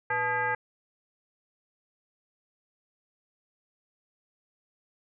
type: tone with frequency modulation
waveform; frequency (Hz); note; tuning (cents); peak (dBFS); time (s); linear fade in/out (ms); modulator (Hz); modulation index
sine; 1244.5; D#6; 0; -25; 0.1-0.55; 5; 376; 1.9
effects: none